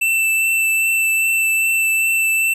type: tone with vibrato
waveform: square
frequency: 2663 Hz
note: E7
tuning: 17 cents sharp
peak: -15 dBFS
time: 0.01-2.54 s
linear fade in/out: 10 ms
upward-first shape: triangle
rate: 2.5 Hz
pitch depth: 13 cents each way
effects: none